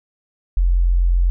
sine tone, 43.89 Hz, F1, 9 cents sharp, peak -12 dBFS, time 0.57-1.3 s, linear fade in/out 0 ms, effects none

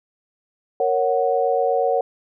sine chord, F# major, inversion first, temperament equal, 466.2 / 554.4 / 740 Hz, A#4 / C#5 / F#5, 0 / 0 / 0 cents, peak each -21 dBFS, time 0.8-2.01 s, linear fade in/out 2 ms, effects none

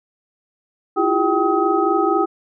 sine tone cluster, 327.7 / 351.8 / 401.4 / 778 / 1267 Hz, E4 / F4 / G4 / G5 / D#6, -10 / +13 / +41 / -13 / +31 cents, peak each -21 dBFS, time 0.96-2.26 s, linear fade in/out 20 ms, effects none

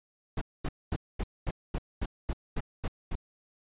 brown noise bursts, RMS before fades -30 dBFS, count 11, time 0.37-3.154 s, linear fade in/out 5 ms, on 44 ms, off 230 ms, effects resampled to 8000 Hz

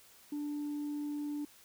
sine tone, 293.7 Hz, D4, in tune, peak -33 dBFS, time 0.32-1.45 s, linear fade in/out 5 ms, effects tanh soft clip ceiling -33 dBFS + white hiss -60 dBFS RMS until 1.64 s

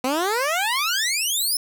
15% pulse exponential sweep, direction up, 247.1 to 5380 Hz, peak -14 dBFS, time 0.04-1.57 s, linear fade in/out 2 ms, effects none

